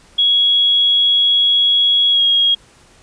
sine tone with pitch glide, 3332 to 3280 Hz, G#7 to G#7, +5 to -22 cents, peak -10 dBFS, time 0.18-2.55 s, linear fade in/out 10 ms, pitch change -27 cents, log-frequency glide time 2.11-2.21 s, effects pink hiss -48 dBFS RMS until 3.02 s + resampled to 22050 Hz

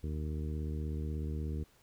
harmonic tone, 76.5 Hz, D#2, 29 cents flat, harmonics 1 / 2 / 3 / 4 / 5 / 6, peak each -35 / -41 / -45 / -47 / -49 / -51 dBFS, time 0.03-1.64 s, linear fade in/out 10 ms, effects pink hiss -66 dBFS RMS until 1.82 s

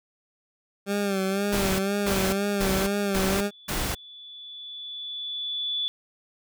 20% pulse tone with vibrato, 197 Hz, G3, 9 cents sharp, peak -19 dBFS, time 0.86-3.51 s, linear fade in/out 50 ms, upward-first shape sine, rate 2 Hz, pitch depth 61 cents each way
pink noise bursts, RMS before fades -28 dBFS, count 5, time 1.52-3.95 s, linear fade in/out 10 ms, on 270 ms, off 270 ms
sine tone with exponential growth, 3456 Hz, A7, 32 cents flat, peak -24 dBFS, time 2.06-5.88 s, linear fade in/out 0 ms, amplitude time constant 830 ms
effects none

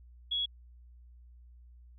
sine tone, 3347 Hz, G#7, 13 cents sharp, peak -29 dBFS, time 0.31-0.46 s, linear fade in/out 10 ms, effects added 60 Hz sine -52 dBFS peak until 1.98 s

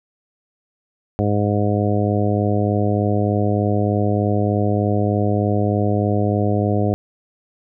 harmonic tone, 103.3 Hz, G#2, 9 cents flat, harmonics 1 / 2 / 3 / 4 / 5 / 6 / 7, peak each -19 / -22 / -24 / -25 / -26 / -27 / -27 dBFS, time 1.19-6.94 s, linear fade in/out 0 ms, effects none

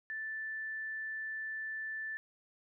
sine tone, 1760 Hz, A6, in tune, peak -37 dBFS, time 0.1-2.17 s, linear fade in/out 0 ms, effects none

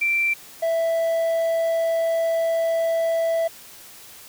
sine / triangle tone pair in turn, 2349 / 660.4 Hz, D7 / E5, 0 / +3 cents, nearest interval octave + minor seventh, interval 2197 cents, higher first, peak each -18 / -17 dBFS, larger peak second, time 0.01-0.34 / 0.62-3.48 s, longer second, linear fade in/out 10 ms, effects white hiss -44 dBFS RMS until 4.28 s

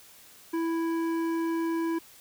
sine tone with hard clipping, 330.3 Hz, E4, 4 cents sharp, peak -28 dBFS, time 0.53-1.99 s, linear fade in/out 10 ms, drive 11 dB, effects white hiss -53 dBFS RMS until 2.2 s

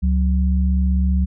sine tone pair together, 69.3 / 185 Hz, C#2 / F#3, 0 / 0 cents, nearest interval octave + perfect fourth, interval 1700 cents, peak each -15 / -21 dBFS, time 0.02-1.26 s, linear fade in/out 20 ms, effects none

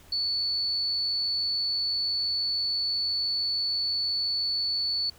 sine tone, 4453 Hz, C#8, 7 cents sharp, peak -25 dBFS, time 0.12-5.1 s, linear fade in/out 5 ms, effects added 81 Hz sine -56 dBFS peak until 5.18 s + pink hiss -55 dBFS RMS until 5.18 s

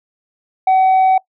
sine tone, 756 Hz, F#5, 37 cents sharp, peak -6 dBFS, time 0.67-1.18 s, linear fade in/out 5 ms, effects noise-tail reverb RT60 0.1 s tail -22 dB re dry + tanh soft clip ceiling -8 dBFS

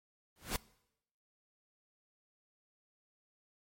pink noise with exponential growth, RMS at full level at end -31 dBFS, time 0.36-0.56 s, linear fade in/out 0 ms, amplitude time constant 42 ms, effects noise-tail reverb RT60 0.8 s tail -22 dB re dry + MP3 64 kbps

